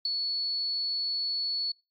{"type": "tone with ADSR envelope", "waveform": "sine", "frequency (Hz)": 4413, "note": "C#8", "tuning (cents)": -9, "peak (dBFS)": -23, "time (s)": [0.05, 1.72], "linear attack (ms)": 4, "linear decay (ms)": 11, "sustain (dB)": -5, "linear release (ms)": 7, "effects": ["noise-tail reverb RT60 0.3 s tail -24 dB re dry", "AAC 64 kbps"]}